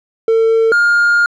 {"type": "tone pair in turn", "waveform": "triangle", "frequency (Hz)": [450.5, 1414.2], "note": ["A4", "F6"], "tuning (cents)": [41, 21], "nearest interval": "octave + minor sixth", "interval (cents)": 1980, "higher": "second", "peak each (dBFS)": -6, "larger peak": "neither", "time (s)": [[0.28, 0.72], [0.72, 1.26]], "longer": "second", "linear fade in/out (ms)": 2, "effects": ["tanh soft clip ceiling -2 dBFS", "resampled to 22050 Hz"]}